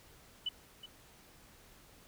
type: tone with echo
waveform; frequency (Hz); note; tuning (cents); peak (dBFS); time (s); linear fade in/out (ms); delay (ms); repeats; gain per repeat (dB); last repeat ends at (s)
sine; 2985; F#7; +15; -32; 0.46-0.49; 5; 370; 1; -13; 0.86
effects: pink hiss -60 dBFS RMS until 2.07 s